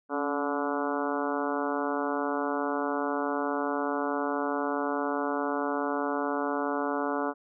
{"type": "harmonic tone with a mistuned harmonic", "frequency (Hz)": 144.7, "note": "D3", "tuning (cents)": -25, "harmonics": [2, 3, 4, 5, 6, 7, 8, 9, 10], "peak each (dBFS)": [-32, -34, -35, -36, -37, -37, -38, -39, -39], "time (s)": [0.09, 7.34], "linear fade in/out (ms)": 50, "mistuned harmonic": 2, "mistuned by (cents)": -48, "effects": []}